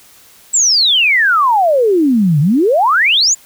sine exponential two-way sweep, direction down then up, 7870 to 138.1 to 7380 Hz, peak -8 dBFS, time 0.53-3.35 s, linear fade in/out 20 ms, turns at 2.4 s, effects white hiss -44 dBFS RMS until 3.45 s

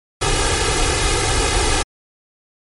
pink noise with comb filter, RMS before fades -17 dBFS, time 0.21-1.83 s, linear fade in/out 10 ms, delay 2.4 ms, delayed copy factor +1, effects MP3 48 kbps

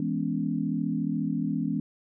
sine chord, C# minor seventh, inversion first, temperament equal with one note detuned, 164.81 / 207.7 / 246.9 / 281.4 Hz, E3 / G#3 / B3 / C#4, 0 / 0 / 0 / +26 cents, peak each -31 dBFS, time 0-1.8 s, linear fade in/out 2 ms, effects none

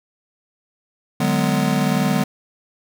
square chord, G# half-diminished seventh, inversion second, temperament just, 149.51 / 186.89 / 207.7 / 249.2 Hz, D3 / F#3 / G#3 / B3, +31 / +18 / 0 / +16 cents, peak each -23 dBFS, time 1.2-2.24 s, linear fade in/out 5 ms, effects none

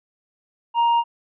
triangle tone with tanh clipping, 937 Hz, A#5, 9 cents sharp, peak -16 dBFS, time 0.74-1.04 s, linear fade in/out 50 ms, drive 9 dB, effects resampled to 8000 Hz

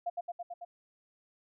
sine tone with echo, 698.5 Hz, F5, in tune, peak -30 dBFS, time 0.06-0.1 s, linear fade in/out 10 ms, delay 110 ms, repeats 5, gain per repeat -2 dB, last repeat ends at 0.65 s, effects none

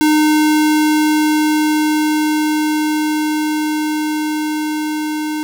square tone with level ramp, 305.7 Hz, D#4, 30 cents flat, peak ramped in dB -10 to -19 dBFS, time 0.01-5.43 s, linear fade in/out 0 ms, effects none

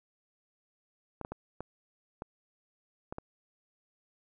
clicks, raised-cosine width 1 ms, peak -24 dBFS, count 7, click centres 1.213 / 1.249 / 1.32 / 1.606 / 2.221 / 3.125 / 3.184 s, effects none

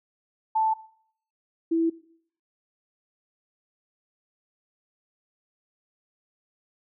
sine tone pair in turn, 880 / 329.6 Hz, A5 / E4, 0 / 0 cents, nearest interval octave + perfect fourth, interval 1700 cents, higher first, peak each -20 dBFS, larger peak neither, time 0.55-0.74 / 1.71-1.9 s, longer neither, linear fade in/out 10 ms, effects noise-tail reverb RT60 0.6 s tail -19 dB re dry

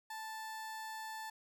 30% pulse tone, 880 Hz, A5, in tune, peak -40 dBFS, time 0.1-1.3 s, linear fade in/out 5 ms, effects none

